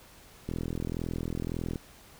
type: click train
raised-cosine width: 3 ms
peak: -20 dBFS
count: 54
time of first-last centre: 0.49-1.758 s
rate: 41.8 Hz
effects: pink hiss -54 dBFS RMS until 2.19 s